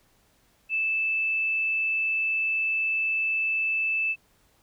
sine tone, 2632 Hz, E7, 3 cents flat, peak -23 dBFS, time 0.69-4.16 s, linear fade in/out 50 ms, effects pink hiss -64 dBFS RMS until 4.62 s

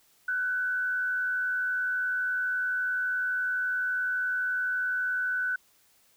sine tone with frequency modulation, 1500 Hz, F#6, 23 cents sharp, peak -26 dBFS, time 0.28-5.56 s, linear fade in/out 5 ms, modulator 88.2 Hz, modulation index 0.44, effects white hiss -64 dBFS RMS until 6.16 s

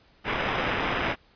violet noise with sample-and-hold, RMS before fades -27 dBFS, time 0.24-1.16 s, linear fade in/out 50 ms, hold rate 4410 Hz, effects pink hiss -60 dBFS RMS until 1.35 s + resampled to 11025 Hz

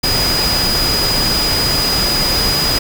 sine tone in noise, 4939 Hz, D#8, 14 cents flat, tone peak -15 dBFS, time 0.03-2.79 s, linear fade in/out 10 ms, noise pink, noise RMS -18 dBFS, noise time 0.03-2.79 s, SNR 0 dB, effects none

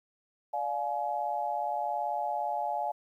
sine chord, D diminished, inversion none, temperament just, 587.3 / 704.8 / 845.8 Hz, D5 / F5 / Ab5, 0 / +16 / +31 cents, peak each -37 / -33 / -32 dBFS, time 0.53-2.92 s, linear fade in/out 10 ms, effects 11-bit

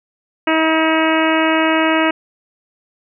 harmonic tone, 319.4 Hz, D#4, 45 cents sharp, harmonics 1 / 2 / 3 / 4 / 5 / 6 / 7 / 8 / 9, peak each -16 / -19 / -21 / -22 / -23 / -24 / -24 / -25 / -26 dBFS, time 0.47-2.11 s, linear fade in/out 5 ms, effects none

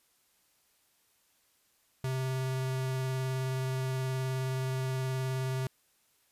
square tone with vibrato, 130.81 Hz, C3, in tune, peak -31 dBFS, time 2.04-5.67 s, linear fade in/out 2 ms, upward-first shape sine, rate 19 Hz, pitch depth 12 cents each way, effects white hiss -70 dBFS RMS until 6.31 s + resampled to 32000 Hz

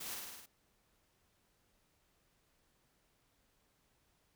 white noise with echo, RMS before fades -45 dBFS, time 0-0.15 s, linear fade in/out 10 ms, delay 52 ms, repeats 6, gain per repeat -2 dB, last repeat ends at 0.462 s, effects pink hiss -75 dBFS RMS until 4.35 s

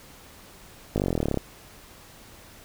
slowing click train, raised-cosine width 2 ms, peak -11 dBFS, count 18, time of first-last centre 0.96-1.373 s, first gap 19 ms, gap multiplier 1.03, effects pink hiss -49 dBFS RMS until 2.64 s

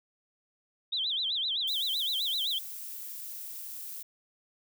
sine tone with vibrato, 3520 Hz, A7, in tune, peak -28 dBFS, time 0.92-2.59 s, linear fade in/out 10 ms, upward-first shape sine, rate 7.8 Hz, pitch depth 230 cents each way
violet noise, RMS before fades -41 dBFS, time 1.67-4.03 s, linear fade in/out 10 ms
effects none

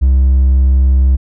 sine tone with hard clipping, 66 Hz, C2, 16 cents sharp, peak -7 dBFS, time 0.01-1.17 s, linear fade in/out 20 ms, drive 2 dB, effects none

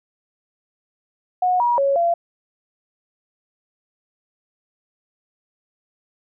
sine tone with pitch steps, 729 / 959 / 554 / 684 Hz, F#5 / A#5 / C#5 / F5, -26 / +49 / -1 / -36 cents, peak -15 dBFS, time 1.42-2.14 s, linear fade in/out 5 ms, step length 180 ms, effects none

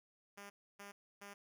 5% pulse tone bursts, 201.6 Hz, G3, 49 cents sharp, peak -39 dBFS, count 3, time 0.37-1.34 s, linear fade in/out 10 ms, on 130 ms, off 290 ms, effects none

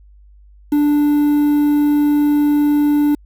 triangle tone with quantisation, 293.7 Hz, D4, in tune, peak -9 dBFS, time 0.72-3.15 s, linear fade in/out 5 ms, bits 6, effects added 50 Hz sine -42 dBFS peak until 3.25 s

